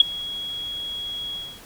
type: tone with ADSR envelope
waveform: sine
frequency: 3322 Hz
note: G#7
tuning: in tune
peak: -5 dBFS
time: 0-1.61 s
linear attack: 4 ms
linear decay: 15 ms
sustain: -23 dB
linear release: 270 ms
effects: pink hiss -45 dBFS RMS until 1.65 s